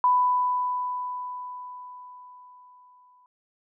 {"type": "tone with exponential decay", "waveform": "sine", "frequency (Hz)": 995, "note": "B5", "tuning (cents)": 13, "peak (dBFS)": -16, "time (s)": [0.04, 3.26], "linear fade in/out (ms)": 1, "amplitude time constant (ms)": 700, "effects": []}